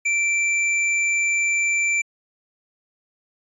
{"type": "tone", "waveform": "square", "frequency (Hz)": 2344, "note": "D7", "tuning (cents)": -4, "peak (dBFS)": -19, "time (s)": [0.05, 2.02], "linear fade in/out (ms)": 10, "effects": ["resampled to 24000 Hz"]}